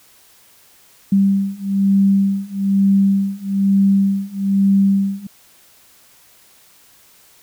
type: beating tone pair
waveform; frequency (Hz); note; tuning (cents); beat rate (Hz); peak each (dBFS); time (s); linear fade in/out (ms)
sine; 195.9 / 197; G3 / G3; -1 / +9; 1.1; -16 / -15; 1.12-5.27; 5
effects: white hiss -50 dBFS RMS until 7.42 s